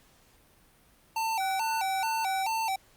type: tone with vibrato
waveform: square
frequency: 830.6 Hz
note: G#5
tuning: in tune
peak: -28 dBFS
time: 1.16-2.76 s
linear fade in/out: 5 ms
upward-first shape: square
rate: 2.3 Hz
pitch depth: 130 cents each way
type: tone with tremolo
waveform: sine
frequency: 1480 Hz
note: F#6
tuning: in tune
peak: -38 dBFS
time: 1.4-2.43 s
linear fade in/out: 10 ms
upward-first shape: sine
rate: 3.5 Hz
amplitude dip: 40%
effects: pink hiss -61 dBFS RMS until 2.96 s + Opus 48 kbps